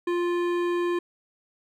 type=tone with hard clipping; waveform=sine; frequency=349.2 Hz; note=F4; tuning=in tune; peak=-25 dBFS; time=0.07-0.99 s; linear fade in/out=5 ms; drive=14 dB; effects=none